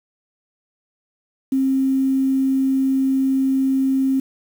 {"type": "tone with quantisation", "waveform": "sine", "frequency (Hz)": 266.8, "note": "C4", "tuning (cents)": 34, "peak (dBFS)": -15, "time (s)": [1.52, 4.2], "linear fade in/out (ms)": 5, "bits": 7, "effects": []}